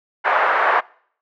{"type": "band-pass noise", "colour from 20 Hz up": "white", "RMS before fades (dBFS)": -17, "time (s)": [0.24, 0.81], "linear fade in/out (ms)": 20, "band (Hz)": [560, 1600], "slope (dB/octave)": 24, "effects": ["noise-tail reverb RT60 0.6 s tail -25 dB re dry"]}